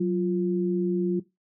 sine tone pair together, 185.11 / 349.2 Hz, F#3 / F4, +1 / 0 cents, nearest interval major seventh, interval 1099 cents, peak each -24 / -25 dBFS, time 0-1.2 s, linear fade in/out 10 ms, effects noise-tail reverb RT60 0.2 s tail -18 dB re dry

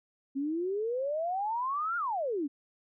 sine exponential two-way sweep, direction up then down, 266 to 1434 to 266 Hz, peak -29 dBFS, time 0.35-2.48 s, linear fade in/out 20 ms, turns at 1.97 s, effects none

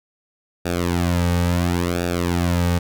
sawtooth tone with flanger, 87.31 Hz, F2, in tune, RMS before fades -20 dBFS, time 0.65-2.79 s, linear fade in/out 10 ms, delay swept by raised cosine 0.96 to 2.96 ms, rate 0.72 Hz, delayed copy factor -0.95, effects none

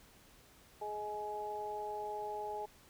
harmonic tone, 210 Hz, G#3, 19 cents sharp, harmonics 2 / 3 / 4, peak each -43 / -47 / -40 dBFS, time 0.81-2.66 s, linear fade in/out 10 ms, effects pink hiss -62 dBFS RMS until 2.89 s

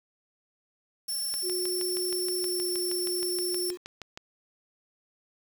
15% pulse tone, 5410 Hz, E8, 44 cents sharp, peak -24 dBFS, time 1.08-3.71 s, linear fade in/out 10 ms
click train, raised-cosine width 0.2 ms, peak -22 dBFS, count 19, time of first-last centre 1.34-4.175 s, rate 6.35 Hz
sine tone with pitch glide, 362.4 to 358.7 Hz, F#4 to F4, -36 to +46 cents, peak -31 dBFS, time 1.42-3.78 s, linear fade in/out 50 ms, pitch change -18 cents, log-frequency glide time 2.38-2.62 s
effects 8-bit

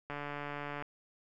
click train, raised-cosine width 0.5 ms, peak -25 dBFS, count 106, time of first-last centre 0.1-0.824 s, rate 145 Hz, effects none

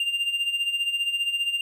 triangle tone with tremolo, 2794 Hz, F7, in tune, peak -19 dBFS, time 0-1.61 s, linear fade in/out 2 ms, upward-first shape sine, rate 15 Hz, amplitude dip 65%, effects none

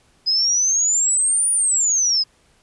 sine exponential two-way sweep, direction up then down, 4999 to 9630 to 4999 Hz, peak -15 dBFS, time 0.26-2.24 s, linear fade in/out 20 ms, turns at 1.51 s, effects pink hiss -58 dBFS RMS until 2.62 s + resampled to 24000 Hz

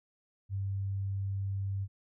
sine tone, 98 Hz, G2, in tune, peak -31 dBFS, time 0.49-1.88 s, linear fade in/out 50 ms, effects none

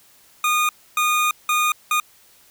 25% pulse tone bursts at uneven times, 1226 Hz, D#6, 26 cents flat, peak -13 dBFS, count 4, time 0.44-0.69 / 0.97-1.31 / 1.49-1.72 / 1.91-2 s, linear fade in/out 2 ms, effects white hiss -53 dBFS RMS until 2.5 s

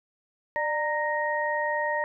sine tone cluster, 596 / 925 / 1870 Hz, D5 / A#5 / A#6, +25 / -14 / +5 cents, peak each -29 dBFS, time 0.56-2.04 s, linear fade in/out 0 ms, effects none

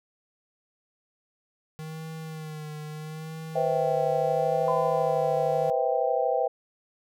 square tone with vibrato, 156 Hz, D#3, 5 cents sharp, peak -36 dBFS, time 1.79-5.7 s, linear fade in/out 0 ms, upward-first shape sine, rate 0.76 Hz, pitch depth 44 cents each way
sine chord, C major seventh, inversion third, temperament just, 490.5 / 523.3 / 654.1 / 784.9 Hz, B4 / C5 / E5 / G5, -12 / 0 / -14 / +2 cents, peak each -28 dBFS, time 3.55-6.48 s, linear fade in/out 10 ms
sine tone with exponential decay, 1014 Hz, B5, 45 cents sharp, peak -26 dBFS, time 4.68-6.2 s, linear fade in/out 1 ms, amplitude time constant 330 ms
effects none

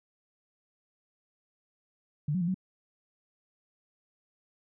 sine tone with pitch steps, 147.7 / 184.5 / 170.2 / 186.6 Hz, D3 / F#3 / F3 / F#3, +10 / -5 / -44 / +15 cents, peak -26 dBFS, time 2.28-2.544 s, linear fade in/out 5 ms, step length 66 ms, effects none

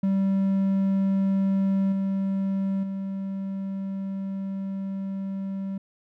triangle tone with level steps, 194.1 Hz, G3, 17 cents flat, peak -18 / -21 / -26 dBFS, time 0.03-5.78 s, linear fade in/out 5 ms, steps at 1.92 / 2.83 s, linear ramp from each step 5 ms, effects none

